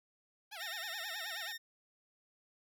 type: tone with vibrato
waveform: 10% pulse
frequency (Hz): 747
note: F#5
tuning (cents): +16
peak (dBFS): -36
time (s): 0.51-1.53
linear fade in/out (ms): 20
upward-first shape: sine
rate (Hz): 9.4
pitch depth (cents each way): 240
type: tone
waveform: 20% pulse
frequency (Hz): 1832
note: A#6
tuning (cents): -31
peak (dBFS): -36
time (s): 0.59-1.58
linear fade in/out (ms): 20
effects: none